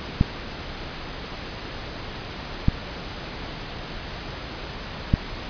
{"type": "clicks", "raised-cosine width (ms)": 5, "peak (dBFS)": -4, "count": 3, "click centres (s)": [0.211, 2.684, 5.139], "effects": ["pink hiss -34 dBFS RMS until 5.49 s", "resampled to 11025 Hz"]}